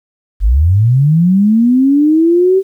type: linear sweep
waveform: sine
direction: up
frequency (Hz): 43.63 to 390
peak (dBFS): -6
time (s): 0.4-2.63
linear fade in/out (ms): 50
effects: 8-bit